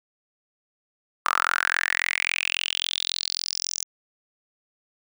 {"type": "tone with high-pass filter sweep", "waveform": "sawtooth", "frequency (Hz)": 43.65, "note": "F1", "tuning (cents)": 0, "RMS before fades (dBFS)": -26, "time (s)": [1.25, 3.84], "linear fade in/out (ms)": 10, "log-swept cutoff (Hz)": [1200, 6200], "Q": 6.9, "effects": []}